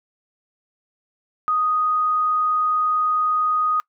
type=tone; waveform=sine; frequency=1244.5 Hz; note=D#6; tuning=in tune; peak=-17 dBFS; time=1.48-3.8 s; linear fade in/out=0 ms; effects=noise-tail reverb RT60 0.1 s tail -25 dB re dry